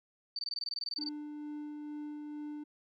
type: tone bursts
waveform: sine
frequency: 4588 Hz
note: D8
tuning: 41 cents flat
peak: -34 dBFS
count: 15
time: 0.36-1.089 s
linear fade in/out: 2 ms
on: 29 ms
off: 21 ms
type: tone with tremolo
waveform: triangle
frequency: 297.6 Hz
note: D4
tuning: 23 cents sharp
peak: -36 dBFS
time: 0.98-2.64 s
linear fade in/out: 10 ms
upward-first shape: sine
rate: 2.2 Hz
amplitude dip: 25%
effects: MP3 96 kbps